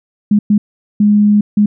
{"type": "tone bursts at uneven times", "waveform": "sine", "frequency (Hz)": 207.7, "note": "G#3", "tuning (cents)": 0, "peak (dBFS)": -6, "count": 4, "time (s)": [[0.31, 0.39], [0.5, 0.58], [1, 1.41], [1.57, 1.66]], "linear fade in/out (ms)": 5, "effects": []}